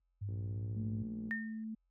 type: tone with pitch glide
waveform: sine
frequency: 100.6 to 105.05 Hz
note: G2 to G#2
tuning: +45 to +20 cents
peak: -36 dBFS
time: 0.21-1.03 s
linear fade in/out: 10 ms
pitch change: +75 cents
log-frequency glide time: 0.46-0.72 s
type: click train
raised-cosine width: 3 ms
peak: -37 dBFS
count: 60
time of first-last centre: 0.29-1.29 s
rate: 59 Hz
type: tone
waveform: sine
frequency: 220 Hz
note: A3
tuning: in tune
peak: -39 dBFS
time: 0.76-1.75 s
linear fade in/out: 10 ms
type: tone with exponential decay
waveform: sine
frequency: 1824 Hz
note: A#6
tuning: 38 cents flat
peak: -32 dBFS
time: 1.31-1.64 s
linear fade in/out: 0 ms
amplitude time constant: 71 ms
effects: added 44 Hz sine -70 dBFS peak until 1.9 s + high-pass 60 Hz 12 dB/octave